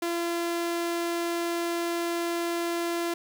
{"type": "tone", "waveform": "sawtooth", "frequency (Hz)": 341.2, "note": "F4", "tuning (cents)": -40, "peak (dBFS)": -23, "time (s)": [0.02, 3.14], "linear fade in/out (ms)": 5, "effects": ["9-bit"]}